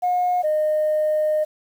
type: tone pair in turn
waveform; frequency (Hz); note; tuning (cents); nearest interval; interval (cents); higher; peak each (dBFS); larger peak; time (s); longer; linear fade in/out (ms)
sine; 720 / 613.4; F#5 / D#5; -47 / -25; minor third; 278; first; -16; neither; 0.02-0.43 / 0.43-1.45; second; 20
effects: tanh soft clip ceiling -14 dBFS + 8-bit